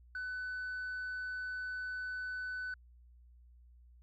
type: tone with tanh clipping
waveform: sine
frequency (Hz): 1500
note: F#6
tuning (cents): +23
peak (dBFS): -38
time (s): 0.15-2.74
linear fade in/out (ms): 2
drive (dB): 1
effects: added 60 Hz sine -57 dBFS peak until 4.02 s